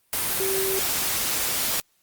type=tone in noise; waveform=sine; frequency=385.1 Hz; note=G4; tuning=31 cents flat; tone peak=-25 dBFS; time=0.4-0.79 s; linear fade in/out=0 ms; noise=white; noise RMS=-25 dBFS; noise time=0.13-1.8 s; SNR=-3 dB; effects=white hiss -66 dBFS RMS until 2.02 s + Opus 32 kbps